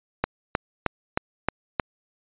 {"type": "click train", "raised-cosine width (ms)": 0.5, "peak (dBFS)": -6, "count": 6, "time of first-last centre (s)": [0.24, 1.798], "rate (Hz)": 3.21, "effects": ["resampled to 8000 Hz"]}